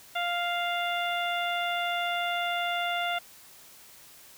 harmonic tone, 698.5 Hz, F5, in tune, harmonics 1 / 2 / 3 / 4 / 5, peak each -30 / -33 / -35 / -36 / -37 dBFS, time 0.15-3.19 s, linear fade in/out 10 ms, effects white hiss -52 dBFS RMS until 4.37 s

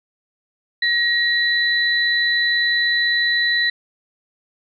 sine tone pair together, 1895 / 3983 Hz, A#6 / B7, +28 / +14 cents, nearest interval octave + minor second, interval 1286 cents, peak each -17 / -20 dBFS, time 0.82-3.7 s, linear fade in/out 5 ms, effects none

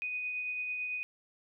sine tone with tremolo, 2489 Hz, D#7, in tune, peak -32 dBFS, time 0.02-1.03 s, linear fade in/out 0 ms, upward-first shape triangle, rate 9 Hz, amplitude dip 30%, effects none

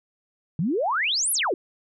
sine exponential two-way sweep, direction up then down, 145.6 to 11800 to 313.1 Hz, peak -21 dBFS, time 0.59-1.54 s, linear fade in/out 2 ms, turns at 1.32 s, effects none

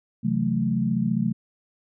sine chord, F# half-diminished seventh, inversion second, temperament equal, 130.81 / 164.81 / 185 / 220 Hz, C3 / E3 / F#3 / A3, 0 / 0 / 0 / 0 cents, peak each -28 / -29 / -26 / -24 dBFS, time 0.23-1.33 s, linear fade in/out 20 ms, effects none

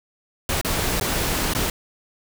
pink noise with dropouts, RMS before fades -23 dBFS, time 0.49-1.7 s, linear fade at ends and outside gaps 2 ms, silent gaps 0.613-0.647 / 0.999-1.01 / 1.536-1.549 s, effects none

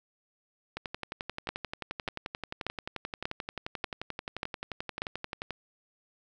two click trains, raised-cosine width 0.3 ms, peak -15 / -19 dBFS, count 7 / 55, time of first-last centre 1.49-5.019 / 0.77-5.507 s, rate 1.7 / 11.4 Hz, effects none

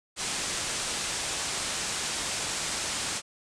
white low-pass noise, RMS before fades -32 dBFS, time 0.16-3.22 s, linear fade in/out 50 ms, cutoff 9100 Hz, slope 48 dB/octave, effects none

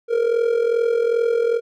triangle tone with amplitude modulation, 466.2 Hz, A#4, in tune, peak -11 dBFS, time 0.08-1.61 s, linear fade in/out 50 ms, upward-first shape sine, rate 42.5 Hz, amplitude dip 70%, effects none

